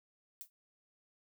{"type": "noise with exponential decay", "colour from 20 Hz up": "violet", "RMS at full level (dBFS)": -42, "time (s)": [0.41, 0.5], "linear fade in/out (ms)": 0, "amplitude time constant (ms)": 19, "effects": []}